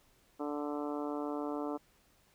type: harmonic tone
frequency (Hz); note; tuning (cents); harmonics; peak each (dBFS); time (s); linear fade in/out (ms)
146.83; D3; 0; 2 / 3 / 4 / 5 / 6 / 7 / 8 / 9; -37 / -41 / -43 / -45 / -47 / -48 / -49 / -50; 0.39-1.78; 20
effects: pink hiss -68 dBFS RMS until 2.34 s